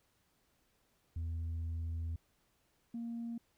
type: tone pair in turn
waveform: sine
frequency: 82.41 / 233.1 Hz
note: E2 / A#3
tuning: 0 / 0 cents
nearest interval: octave + tritone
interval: 1800 cents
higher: second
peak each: -33 / -37 dBFS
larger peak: first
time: 1.16-2.16 / 2.94-3.38 s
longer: first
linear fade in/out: 5 ms
effects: tanh soft clip ceiling -35 dBFS + pink hiss -75 dBFS RMS until 3.57 s